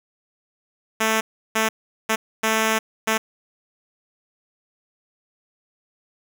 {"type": "tone bursts at uneven times", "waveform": "5% pulse", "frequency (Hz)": 220.6, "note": "A3", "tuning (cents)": 5, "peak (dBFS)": -7, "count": 5, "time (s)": [[1, 1.21], [1.55, 1.69], [2.09, 2.16], [2.43, 2.79], [3.07, 3.18]], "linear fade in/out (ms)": 10, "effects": []}